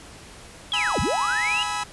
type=linear two-way sweep; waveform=sine; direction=down then up; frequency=3407 to 44.73 to 2966 Hz; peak=-22 dBFS; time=0.72-1.63 s; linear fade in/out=0 ms; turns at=1 s
type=chord; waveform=sawtooth; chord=E major; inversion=first; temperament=equal with one note detuned; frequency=830.6 / 987.8 / 1294.4 Hz; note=G#5 / B5 / E6; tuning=0 / 0 / -32 cents; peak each=-26 dBFS; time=0.73-1.84 s; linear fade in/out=10 ms
effects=pink hiss -44 dBFS RMS until 1.92 s + resampled to 24000 Hz